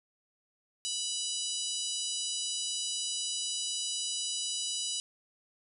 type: harmonic tone with a mistuned harmonic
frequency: 984 Hz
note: B5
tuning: 7 cents flat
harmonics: 3 / 4 / 5 / 6 / 7 / 8 / 9 / 10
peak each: -38 / -39 / -40 / -41 / -41 / -42 / -43 / -43 dBFS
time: 0.85-5 s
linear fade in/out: 0 ms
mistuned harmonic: 10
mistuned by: -30 cents
effects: none